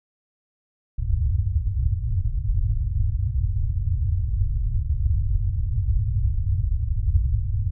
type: low-pass noise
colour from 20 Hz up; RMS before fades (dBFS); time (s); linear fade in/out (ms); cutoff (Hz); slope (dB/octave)
white; -22; 0.98-7.71; 10; 110; 48
effects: none